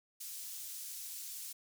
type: high-pass noise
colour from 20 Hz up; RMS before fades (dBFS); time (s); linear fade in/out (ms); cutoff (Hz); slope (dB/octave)
pink; -45; 0.2-1.53; 10; 6600; 12
effects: none